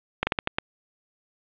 slowing click train, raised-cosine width 0.3 ms, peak -6 dBFS, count 6, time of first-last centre 0.23-0.585 s, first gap 40 ms, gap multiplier 1.29, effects resampled to 8000 Hz + 7-bit

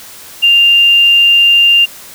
sine tone, 2794 Hz, F7, in tune, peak -4 dBFS, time 0.42-1.86 s, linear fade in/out 20 ms, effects white hiss -33 dBFS RMS until 2.14 s

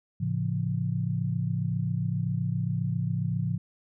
sine chord, A augmented, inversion none, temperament just, 110 / 137.5 / 171.88 Hz, A2 / C#3 / E#3, 0 / -14 / -27 cents, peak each -30 dBFS, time 0.2-3.58 s, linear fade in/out 10 ms, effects none

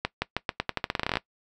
accelerating click train, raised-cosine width 0.3 ms, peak -9 dBFS, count 18, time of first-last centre 0.05-1.171 s, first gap 170 ms, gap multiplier 0.86, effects noise-tail reverb RT60 0.1 s tail -19 dB re dry

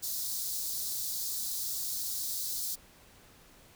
white high-pass noise, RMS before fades -35 dBFS, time 0.02-2.76 s, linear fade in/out 20 ms, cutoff 3900 Hz, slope 48 dB/octave, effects pink hiss -58 dBFS RMS until 3.75 s

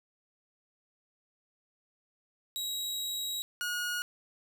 sawtooth tone pair in turn, 3838 / 1443.9 Hz, A#7 / F#6, +50 / -43 cents, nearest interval octave + perfect fourth, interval 1693 cents, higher first, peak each -30 / -28 dBFS, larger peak second, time 2.56-3.42 / 3.61-4.02 s, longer first, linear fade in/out 0 ms, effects none

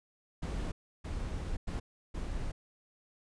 brown noise bursts at uneven times, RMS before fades -36 dBFS, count 4, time 0.42-0.72 / 1.04-1.57 / 1.67-1.8 / 2.14-2.52 s, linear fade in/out 10 ms, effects resampled to 22050 Hz

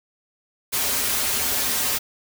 white noise with comb filter, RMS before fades -23 dBFS, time 0.72-1.99 s, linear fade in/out 20 ms, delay 6 ms, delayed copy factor -0.8, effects none

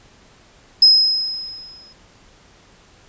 sine tone with exponential decay, 5110 Hz, D#8, 45 cents sharp, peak -5 dBFS, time 0.82-1.93 s, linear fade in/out 5 ms, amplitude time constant 240 ms, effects pink hiss -50 dBFS RMS until 3.08 s + resampled to 16000 Hz

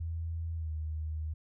sine tone with pitch glide, 82.41 to 78.05 Hz, E2 to D#2, 0 to +6 cents, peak -33 dBFS, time 0-1.34 s, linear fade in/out 10 ms, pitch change -94 cents, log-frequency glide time 0.55-0.71 s, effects none

